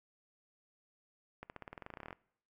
accelerating click train, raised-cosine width 0.5 ms, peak -30 dBFS, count 18, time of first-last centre 1.43-2.129 s, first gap 69 ms, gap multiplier 0.93, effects noise-tail reverb RT60 0.7 s tail -23 dB re dry

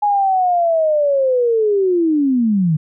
sine linear sweep, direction down, 836 to 147.9 Hz, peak -12 dBFS, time 0.02-2.77 s, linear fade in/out 10 ms, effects none

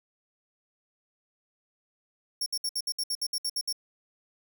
sawtooth tone bursts, 5490 Hz, F8, 31 cents flat, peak -25 dBFS, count 12, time 2.41-3.727 s, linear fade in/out 5 ms, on 52 ms, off 63 ms, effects none

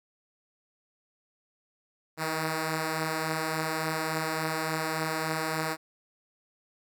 5% pulse beating tone pair, 156 / 159.5 Hz, D#3 / D#3, +5 / +43 cents, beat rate 3.5 Hz, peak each -25 / -18 dBFS, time 2.17-5.77 s, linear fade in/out 50 ms, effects none

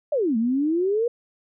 sine exponential two-way sweep, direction down then up, 630 to 217.5 to 487.6 Hz, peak -19 dBFS, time 0.12-1.08 s, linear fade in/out 5 ms, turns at 0.37 s, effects none

